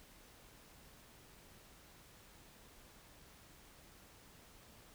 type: silence
effects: pink hiss -61 dBFS RMS until 4.94 s